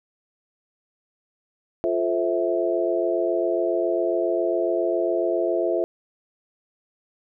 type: chord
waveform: sine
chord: F major seventh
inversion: none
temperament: just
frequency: 349.2 / 436.5 / 523.8 / 654.8 Hz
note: F4 / A4 / C5 / E5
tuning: 0 / -14 / +2 / -12 cents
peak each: -24 / -28 / -28 / -24 dBFS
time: 1.84-5.84 s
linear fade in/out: 0 ms
effects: none